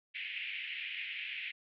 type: band-pass noise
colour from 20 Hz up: white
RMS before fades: -41 dBFS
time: 0.14-1.52 s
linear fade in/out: 20 ms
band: 2000 to 2900 Hz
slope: 48 dB/octave
effects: none